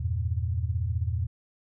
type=chord; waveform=sine; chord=E diminished; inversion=none; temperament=equal; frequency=82.41 / 98 / 116.54 Hz; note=E2 / G2 / Bb2; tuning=0 / 0 / 0 cents; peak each=-28 / -31 / -31 dBFS; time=0-1.27 s; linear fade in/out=10 ms; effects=none